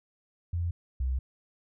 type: tone pair in turn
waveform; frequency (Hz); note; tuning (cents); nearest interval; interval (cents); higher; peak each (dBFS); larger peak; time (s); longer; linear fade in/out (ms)
sine; 86 / 64.51; F2 / C2; -26 / -24; perfect fourth; 498; first; -27 / -26; second; 0.53-0.71 / 1-1.19; second; 5
effects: none